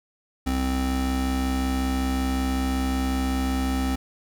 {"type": "tone pair together", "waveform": "square", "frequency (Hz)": [65.41, 261.6], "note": ["C2", "C4"], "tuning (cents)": [0, 0], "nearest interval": "2 octaves", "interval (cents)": 2400, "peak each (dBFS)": -26, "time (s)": [0.46, 3.96], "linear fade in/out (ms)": 10, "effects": []}